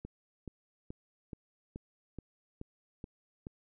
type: click train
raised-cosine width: 3 ms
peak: -29 dBFS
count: 9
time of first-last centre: 0.05-3.469 s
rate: 2.34 Hz
effects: none